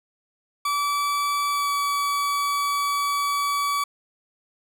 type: tone with pitch glide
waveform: 40% pulse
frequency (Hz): 1152 to 1142.7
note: D6 to D6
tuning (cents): -34 to -48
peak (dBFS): -21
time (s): 0.65-3.84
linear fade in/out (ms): 5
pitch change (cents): -14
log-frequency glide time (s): 1.5-1.7
effects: none